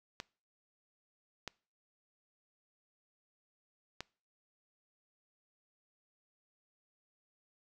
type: clicks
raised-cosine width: 0.2 ms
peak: -22 dBFS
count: 3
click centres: 0.201 / 1.477 / 4.006 s
effects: noise-tail reverb RT60 0.4 s tail -24 dB re dry